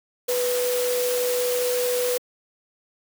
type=tone in noise; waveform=sine; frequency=493.9 Hz; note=B4; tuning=in tune; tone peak=-21 dBFS; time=0.28-2.18 s; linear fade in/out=10 ms; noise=white; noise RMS=-29 dBFS; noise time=0.28-2.18 s; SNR=+5 dB; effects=high-pass 300 Hz 12 dB/octave